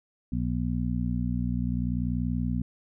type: harmonic tone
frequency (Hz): 60.6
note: B1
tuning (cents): -32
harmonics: 1 / 2 / 3 / 4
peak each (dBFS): -31 / -31 / -31 / -31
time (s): 0.32-2.62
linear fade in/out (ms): 5
effects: none